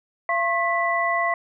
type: tone cluster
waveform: sine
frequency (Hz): 682 / 1079 / 1981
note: F5 / C#6 / B6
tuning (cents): -41 / -47 / +5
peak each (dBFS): -24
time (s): 0.29-1.34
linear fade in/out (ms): 2
effects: none